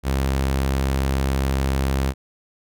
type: tone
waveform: sawtooth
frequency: 67.2 Hz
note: C2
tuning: 47 cents sharp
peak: -15 dBFS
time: 0.03-2.14 s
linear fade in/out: 50 ms
effects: none